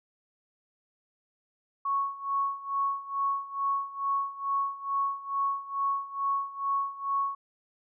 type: tone with tremolo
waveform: sine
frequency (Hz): 1107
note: C#6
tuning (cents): -3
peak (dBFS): -24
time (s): 1.85-7.35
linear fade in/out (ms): 5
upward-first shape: sine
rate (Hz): 2.3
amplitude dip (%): 85
effects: none